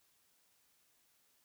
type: silence
effects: white hiss -73 dBFS RMS until 1.44 s